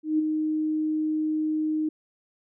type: tone with ADSR envelope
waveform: sine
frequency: 310 Hz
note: D#4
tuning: 6 cents flat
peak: -18 dBFS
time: 0.03-1.89 s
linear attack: 160 ms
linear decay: 13 ms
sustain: -5 dB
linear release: 6 ms
effects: none